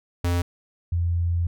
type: tone pair in turn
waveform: square / sine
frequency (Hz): 87.31 / 85.81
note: F2 / F2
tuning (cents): 0 / -30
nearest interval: unison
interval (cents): 30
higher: first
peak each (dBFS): -21 / -20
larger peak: second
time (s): 0.24-0.42 / 0.92-1.47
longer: second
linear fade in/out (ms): 5
effects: none